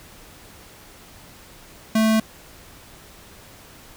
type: tone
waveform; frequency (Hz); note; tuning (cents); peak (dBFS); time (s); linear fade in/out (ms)
square; 220; A3; 0; -16; 1.95-2.2; 5
effects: pink hiss -46 dBFS RMS until 3.96 s

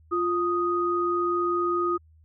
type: tone pair together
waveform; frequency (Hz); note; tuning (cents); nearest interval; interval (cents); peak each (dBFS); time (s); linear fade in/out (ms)
sine; 349.2 / 1244.5; F4 / D#6; 0 / 0; octave + minor seventh; 2200; -25; 0.11-1.98; 20
effects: added 79 Hz sine -53 dBFS peak until 2.24 s

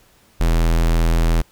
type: tone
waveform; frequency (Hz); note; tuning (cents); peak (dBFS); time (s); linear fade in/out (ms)
square; 41.39; E1; +8; -14; 0.4-1.42; 10
effects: pink hiss -54 dBFS RMS until 1.51 s

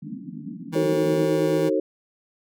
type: band-pass noise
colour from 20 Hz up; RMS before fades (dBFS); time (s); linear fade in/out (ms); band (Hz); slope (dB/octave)
pink; -36; 0.02-1.26; 5; 150 to 300; 96
type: tone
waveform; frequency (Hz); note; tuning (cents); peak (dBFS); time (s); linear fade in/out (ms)
25% pulse; 160.2; E3; -49; -22; 0.72-1.7; 20
type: chord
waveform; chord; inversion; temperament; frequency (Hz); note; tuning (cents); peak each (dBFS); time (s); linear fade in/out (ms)
sine; D# diminished seventh; none; just; 311.1 / 373.4 / 448 / 537.6; D#4 / F#4 / A4 / C5; 0 / +16 / +31 / +47; -25; 0.75-1.8; 5
effects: none

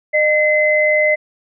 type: tone pair together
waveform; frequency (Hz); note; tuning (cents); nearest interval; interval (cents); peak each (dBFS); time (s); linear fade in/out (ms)
sine; 609 / 2048; D#5 / C7; -37 / -38; octave + major sixth; 2099; -14; 0.13-1.16; 20
effects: none

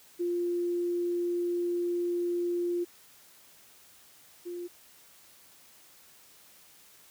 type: tone pair in turn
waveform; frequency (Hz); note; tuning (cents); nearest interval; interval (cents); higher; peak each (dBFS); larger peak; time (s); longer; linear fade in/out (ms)
sine; 349.2 / 350.6; F4 / F4; 0 / +7; unison; 7; second; -27 / -35; first; 0.19-2.85 / 4.45-4.68; first; 20
effects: white hiss -57 dBFS RMS until 7.1 s + high-pass 60 Hz 12 dB/octave

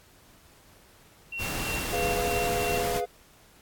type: tone with tremolo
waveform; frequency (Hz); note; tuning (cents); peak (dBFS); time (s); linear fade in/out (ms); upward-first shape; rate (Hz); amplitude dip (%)
sine; 2734; F7; -37; -31; 1.32-2.83; 5; sine; 3.1; 70
type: noise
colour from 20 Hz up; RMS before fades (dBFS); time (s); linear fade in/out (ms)
pink; -32; 1.38-3.02; 50
type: chord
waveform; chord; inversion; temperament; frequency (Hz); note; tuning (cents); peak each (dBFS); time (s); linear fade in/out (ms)
triangle; F diminished; first; equal; 415.3 / 493.9 / 698.5; Ab4 / Cb5 / F5; 0 / 0 / 0; -30 / -30 / -28; 1.92-3.06; 20
effects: pink hiss -57 dBFS RMS until 3.61 s + AAC 64 kbps

